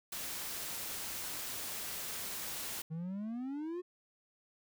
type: noise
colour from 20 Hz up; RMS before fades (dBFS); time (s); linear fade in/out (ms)
white; -41; 0.12-2.82; 5
type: exponential sweep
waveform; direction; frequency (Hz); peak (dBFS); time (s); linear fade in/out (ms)
triangle; up; 155.56 to 367.8; -35; 2.9-3.82; 20
effects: none